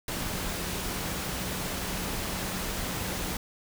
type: tone in noise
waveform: sine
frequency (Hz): 185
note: F#3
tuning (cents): 0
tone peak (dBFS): -41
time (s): 0.08-3.37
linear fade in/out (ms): 2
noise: pink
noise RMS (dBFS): -33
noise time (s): 0.08-3.37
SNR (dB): -11
effects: none